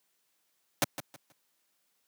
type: noise with echo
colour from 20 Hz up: pink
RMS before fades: -24 dBFS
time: 0.82-0.84 s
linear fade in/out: 0 ms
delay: 160 ms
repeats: 3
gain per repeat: -12 dB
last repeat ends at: 1.32 s
effects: white hiss -75 dBFS RMS until 2.07 s + high-pass 150 Hz 12 dB/octave